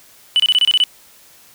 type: tone bursts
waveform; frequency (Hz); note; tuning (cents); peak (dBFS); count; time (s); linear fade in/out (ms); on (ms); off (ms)
sine; 2979; F#7; +11; -8; 8; 0.36-0.838; 0; 37; 26
effects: tanh soft clip ceiling -7 dBFS + white hiss -47 dBFS RMS until 1.54 s